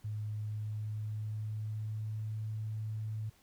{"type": "tone with pitch glide", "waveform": "sine", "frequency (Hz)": [106.4, 108.7], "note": ["G#2", "A2"], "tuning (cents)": [42, -21], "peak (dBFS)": -35, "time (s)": [0.04, 3.3], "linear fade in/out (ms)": 10, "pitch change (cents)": 37, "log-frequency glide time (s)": [0.35, 2.47], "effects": ["pink hiss -66 dBFS RMS until 3.42 s"]}